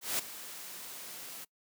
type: noise with ADSR envelope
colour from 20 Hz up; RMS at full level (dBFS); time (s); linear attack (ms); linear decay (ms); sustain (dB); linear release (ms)
white; -30; 0.01-1.45; 180; 8; -15; 14
effects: noise-tail reverb RT60 0.1 s tail -23 dB re dry + high-pass 150 Hz 12 dB/octave